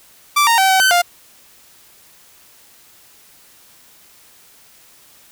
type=tone with pitch steps; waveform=sawtooth; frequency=1169 / 926 / 768 / 760 / 1528 / 702 Hz; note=D6 / A#5 / G5 / F#5 / G6 / F5; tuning=-8 / -12 / -36 / +46 / -45 / +9 cents; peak=-7 dBFS; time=0.36-1.02 s; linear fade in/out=10 ms; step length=110 ms; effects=white hiss -48 dBFS RMS until 5.31 s